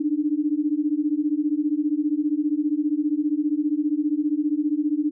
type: beating tone pair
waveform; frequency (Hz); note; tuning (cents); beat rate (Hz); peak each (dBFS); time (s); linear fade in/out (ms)
sine; 291.5 / 306.5; D4 / D#4; -13 / -26; 15; -23; 0-5.11; 10
effects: none